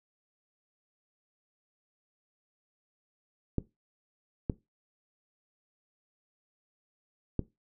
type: clicks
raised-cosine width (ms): 3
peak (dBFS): -15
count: 3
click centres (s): 3.583 / 4.498 / 7.393
effects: noise-tail reverb RT60 0.2 s tail -18 dB re dry